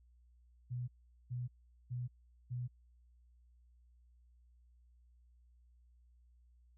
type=tone bursts; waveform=sine; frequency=123.4 Hz; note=B2; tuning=1 cent flat; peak=-37 dBFS; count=4; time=0.7-2.68 s; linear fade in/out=20 ms; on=180 ms; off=420 ms; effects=added 60 Hz sine -63 dBFS peak until 6.77 s